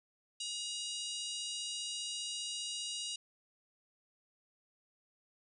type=harmonic tone; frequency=955 Hz; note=A#5; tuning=42 cents sharp; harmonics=3 / 4 / 5 / 6 / 7 / 8 / 9 / 10; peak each=-42 / -44 / -46 / -48 / -49 / -50 / -51 / -52 dBFS; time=0.4-3.16 s; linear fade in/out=5 ms; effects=none